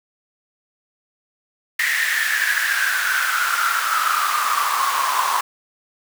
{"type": "noise with high-pass filter sweep", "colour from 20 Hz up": "pink", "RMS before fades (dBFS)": -20, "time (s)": [1.79, 5.41], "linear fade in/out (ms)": 5, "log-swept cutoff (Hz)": [1900, 1000], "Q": 9.4, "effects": []}